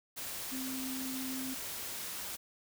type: tone in noise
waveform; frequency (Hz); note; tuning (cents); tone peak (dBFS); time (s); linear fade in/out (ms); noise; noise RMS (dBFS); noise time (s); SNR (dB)
sine; 261.6; C4; 0; -38; 0.51-1.55; 20; white; -41; 0.16-2.37; 0
effects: none